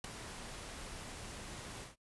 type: noise with ADSR envelope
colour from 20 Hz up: pink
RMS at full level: -37 dBFS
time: 0.04-1.96 s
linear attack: 3 ms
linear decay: 8 ms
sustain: -10 dB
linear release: 150 ms
effects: noise-tail reverb RT60 0.1 s tail -20 dB re dry + resampled to 24000 Hz